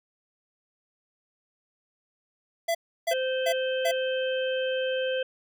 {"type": "tone bursts", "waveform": "square", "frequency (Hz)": 671, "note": "E5", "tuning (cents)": 31, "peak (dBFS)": -24, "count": 4, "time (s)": [2.68, 3.916], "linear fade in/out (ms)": 10, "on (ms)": 69, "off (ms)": 320}
{"type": "harmonic tone", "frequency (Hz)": 519, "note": "C5", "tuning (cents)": -14, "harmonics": [1, 3, 5, 6], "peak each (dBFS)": [-26, -35, -39, -36], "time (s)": [3.11, 5.23], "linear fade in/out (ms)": 5}
{"effects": []}